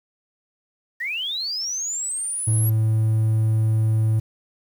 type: linear sweep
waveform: sine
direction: up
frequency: 1799 to 11530 Hz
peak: -24 dBFS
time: 1-2.7 s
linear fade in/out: 10 ms
type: tone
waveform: triangle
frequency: 110 Hz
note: A2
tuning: in tune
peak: -14 dBFS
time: 2.47-4.2 s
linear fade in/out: 10 ms
effects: tanh soft clip ceiling -9 dBFS + 8-bit